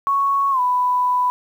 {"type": "tone with pitch glide", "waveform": "sine", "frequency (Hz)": [1108.7, 993.5], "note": ["C#6", "B5"], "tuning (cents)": [0, 10], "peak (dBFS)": -15, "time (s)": [0.07, 1.3], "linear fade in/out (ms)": 0, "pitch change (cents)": -190, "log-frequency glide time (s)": [0.51, 0.6], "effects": ["8-bit"]}